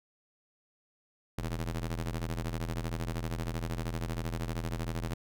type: ring-modulated tone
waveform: sawtooth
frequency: 83 Hz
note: E2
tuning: 12 cents sharp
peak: -26 dBFS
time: 1.38-5.14 s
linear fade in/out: 5 ms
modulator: 35.1 Hz
effects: none